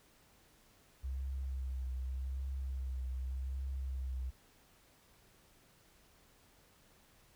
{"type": "tone with vibrato", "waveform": "sine", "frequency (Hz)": 65.41, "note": "C2", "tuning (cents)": 0, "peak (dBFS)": -36, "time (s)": [1.03, 4.31], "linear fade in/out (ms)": 20, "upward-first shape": "triangle", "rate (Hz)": 0.85, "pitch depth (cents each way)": 44, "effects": ["pink hiss -66 dBFS RMS until 7.35 s"]}